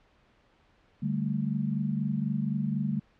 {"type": "chord", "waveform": "sine", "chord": "D suspended fourth", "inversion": "none", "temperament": "equal", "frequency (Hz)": [146.83, 196, 220], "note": ["D3", "G3", "A3"], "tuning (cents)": [0, 0, 0], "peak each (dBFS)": -31, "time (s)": [1.02, 3], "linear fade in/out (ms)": 10, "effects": ["pink hiss -64 dBFS RMS until 3.19 s", "low-pass 3000 Hz 12 dB/octave"]}